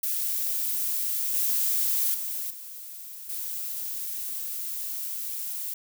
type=noise with level steps; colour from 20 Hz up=violet; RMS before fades=-28 / -25 / -32 / -41 / -33 dBFS; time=0.03-5.74 s; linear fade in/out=5 ms; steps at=1.34 / 2.14 / 2.5 / 3.29 s; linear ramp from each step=5 ms; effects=none